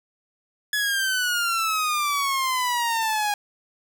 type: exponential sweep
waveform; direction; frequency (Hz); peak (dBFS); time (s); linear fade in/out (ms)
sawtooth; down; 1705 to 819; -18; 0.73-3.34; 2
effects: none